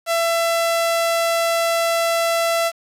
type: tone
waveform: sawtooth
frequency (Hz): 670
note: E5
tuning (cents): +28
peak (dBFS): -13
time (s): 0.06-2.72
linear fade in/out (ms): 50
effects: resampled to 32000 Hz + 7-bit